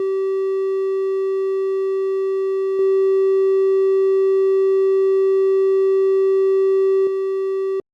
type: tone with level steps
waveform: triangle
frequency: 385.5 Hz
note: G4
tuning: 29 cents flat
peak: -15 / -10 / -16 dBFS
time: 0-7.8 s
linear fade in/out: 2 ms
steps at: 2.79 / 7.07 s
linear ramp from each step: 2 ms
effects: tanh soft clip ceiling -8 dBFS + Opus 48 kbps